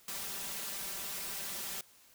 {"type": "noise with comb filter", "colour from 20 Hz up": "white", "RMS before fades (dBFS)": -40, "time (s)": [0.08, 1.81], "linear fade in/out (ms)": 2, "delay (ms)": 5.1, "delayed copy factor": 0.9, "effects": ["white hiss -62 dBFS RMS until 2.14 s"]}